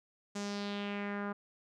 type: tone with low-pass filter sweep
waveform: sawtooth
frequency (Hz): 203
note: G#3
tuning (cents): -39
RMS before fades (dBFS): -38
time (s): 0.35-1.33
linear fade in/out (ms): 10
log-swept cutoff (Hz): 7100 to 1300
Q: 2.6
effects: none